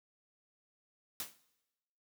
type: noise with exponential decay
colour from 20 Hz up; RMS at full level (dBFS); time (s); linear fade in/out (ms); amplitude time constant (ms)
white; -36; 1.2-1.38; 1; 37
effects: noise-tail reverb RT60 1.0 s tail -19 dB re dry + high-pass 100 Hz 12 dB/octave